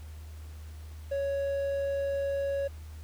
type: tone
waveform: triangle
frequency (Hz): 556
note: C#5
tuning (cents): +5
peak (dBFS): -26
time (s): 1.11-2.68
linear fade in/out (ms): 10
effects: added 77 Hz sine -41 dBFS peak until 3.03 s + pink hiss -57 dBFS RMS until 3.03 s